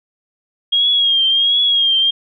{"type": "tone with vibrato", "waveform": "sine", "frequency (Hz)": 3259, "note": "G#7", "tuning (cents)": -33, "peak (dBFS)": -11, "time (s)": [0.72, 2.11], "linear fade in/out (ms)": 10, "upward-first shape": "triangle", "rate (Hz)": 1.4, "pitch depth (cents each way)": 68, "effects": []}